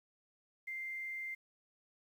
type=tone; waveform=sine; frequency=2093 Hz; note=C7; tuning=in tune; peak=-39 dBFS; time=0.67-1.35 s; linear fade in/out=10 ms; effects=11-bit